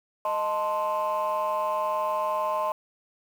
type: chord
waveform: sine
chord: A diminished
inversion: second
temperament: equal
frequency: 622.3 / 880 / 1046.5 Hz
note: Eb5 / A5 / C6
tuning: 0 / 0 / 0 cents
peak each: -27 / -29 / -26 dBFS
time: 0.25-2.72 s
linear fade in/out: 2 ms
effects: tanh soft clip ceiling -20 dBFS + 8-bit